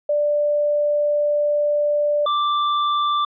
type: tone pair in turn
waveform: sine / square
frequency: 589 / 1175.9 Hz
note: D5 / D6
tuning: +5 / +2 cents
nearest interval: octave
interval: 1197 cents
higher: second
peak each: -16 / -18 dBFS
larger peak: first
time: 0.09-2.26 / 2.26-3.25 s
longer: first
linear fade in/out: 5 ms
effects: resampled to 11025 Hz